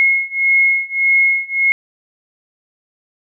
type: beating tone pair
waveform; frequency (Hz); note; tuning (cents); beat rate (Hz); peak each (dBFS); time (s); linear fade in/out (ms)
sine; 2164 / 2165.7; C#7 / C#7; -42 / -41; 1.7; -15 / -14; 0-1.72; 0
effects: none